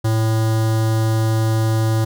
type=tone with notch filter; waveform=square; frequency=111 Hz; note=A2; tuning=16 cents sharp; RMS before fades=-17 dBFS; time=0.04-2.05 s; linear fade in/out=10 ms; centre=2400 Hz; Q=1.3; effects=none